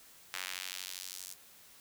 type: tone with high-pass filter sweep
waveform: square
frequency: 46.25 Hz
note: F#1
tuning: in tune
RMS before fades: -43 dBFS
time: 0.33-1.34 s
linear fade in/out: 10 ms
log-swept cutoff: 1800 to 6900 Hz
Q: 1
effects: white hiss -58 dBFS RMS until 1.8 s